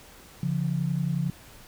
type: tone pair together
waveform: sine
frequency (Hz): 141.2 / 172.28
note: C#3 / F3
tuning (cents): +32 / -23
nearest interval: minor third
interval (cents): 345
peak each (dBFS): -27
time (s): 0.43-1.3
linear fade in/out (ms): 2
effects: pink hiss -50 dBFS RMS until 1.67 s